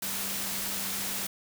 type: tone in noise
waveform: sine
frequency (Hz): 195.9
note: G3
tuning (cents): -1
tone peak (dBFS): -44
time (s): 0.02-1.27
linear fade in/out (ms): 5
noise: white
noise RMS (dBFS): -33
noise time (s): 0.02-1.27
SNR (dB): -14
effects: none